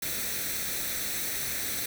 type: noise with comb filter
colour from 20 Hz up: white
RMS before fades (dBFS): -32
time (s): 0.02-1.86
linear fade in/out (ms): 5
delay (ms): 0.5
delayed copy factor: +0.6
effects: none